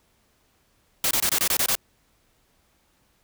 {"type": "noise bursts", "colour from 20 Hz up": "white", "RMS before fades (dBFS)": -22, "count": 8, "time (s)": [1.04, 1.753], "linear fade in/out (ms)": 2, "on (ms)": 69, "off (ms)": 23, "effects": ["pink hiss -65 dBFS RMS until 3.23 s"]}